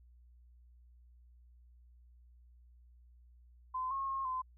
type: tone with pitch steps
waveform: sine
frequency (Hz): 1027 / 1085 / 1078 / 1028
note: C6 / C#6 / C#6 / C6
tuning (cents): -33 / -37 / -49 / -31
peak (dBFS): -34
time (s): 3.74-4.42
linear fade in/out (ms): 10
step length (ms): 170
effects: added 60 Hz sine -58 dBFS peak until 4.57 s